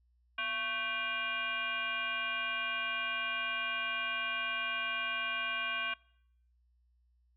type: tone with frequency modulation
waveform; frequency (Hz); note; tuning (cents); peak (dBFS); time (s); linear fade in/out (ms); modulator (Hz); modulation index
sine; 1971; B6; -4; -32; 0.38-5.94; 5; 430; 2.2
effects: noise-tail reverb RT60 0.7 s tail -24 dB re dry + added 60 Hz sine -67 dBFS peak until 7.36 s